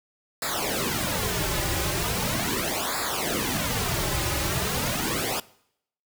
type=noise with flanger; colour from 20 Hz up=pink; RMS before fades=-27 dBFS; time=0.42-5.4 s; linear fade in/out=2 ms; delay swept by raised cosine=0.33 to 4.43 ms; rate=0.39 Hz; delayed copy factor=-0.9; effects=noise-tail reverb RT60 0.7 s tail -21 dB re dry